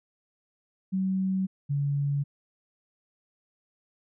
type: tone pair in turn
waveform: sine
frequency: 189.6 / 142.04 Hz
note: F#3 / C#3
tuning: +43 / +43 cents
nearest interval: perfect fourth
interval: 500 cents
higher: first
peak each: -24 dBFS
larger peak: neither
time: 0.92-1.47 / 1.69-2.24 s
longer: neither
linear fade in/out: 20 ms
effects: none